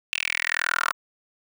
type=tone with high-pass filter sweep; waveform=10% pulse; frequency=41.2 Hz; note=E1; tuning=in tune; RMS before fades=-26 dBFS; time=0.13-0.93 s; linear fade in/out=0 ms; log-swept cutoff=2700 to 1200 Hz; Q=5.9; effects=none